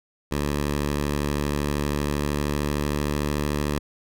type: tone with pitch glide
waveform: 10% pulse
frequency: 72.7 to 73.5 Hz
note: D2 to D2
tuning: -17 to +2 cents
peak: -15 dBFS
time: 0.31-3.79 s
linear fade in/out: 10 ms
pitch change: +19 cents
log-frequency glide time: 1.82-3.27 s
effects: none